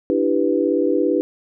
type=chord; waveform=sine; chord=E minor seventh; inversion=third; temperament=equal with one note detuned; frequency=293.7 / 331 / 392 / 493.9 Hz; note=D4 / E4 / G4 / B4; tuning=0 / +7 / 0 / 0 cents; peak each=-21 dBFS; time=0.1-1.21 s; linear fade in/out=0 ms; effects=none